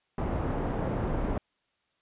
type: low-pass noise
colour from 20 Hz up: pink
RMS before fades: -30 dBFS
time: 0.18-1.38 s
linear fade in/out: 2 ms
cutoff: 860 Hz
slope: 12 dB/octave
effects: white hiss -74 dBFS RMS until 2.01 s + resampled to 8000 Hz